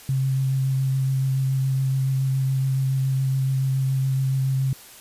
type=tone with vibrato; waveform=sine; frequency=133.4 Hz; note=C3; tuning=34 cents sharp; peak=-19 dBFS; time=0.09-4.73 s; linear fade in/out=2 ms; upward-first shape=sine; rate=7.1 Hz; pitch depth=13 cents each way; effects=white hiss -45 dBFS RMS until 5 s + resampled to 32000 Hz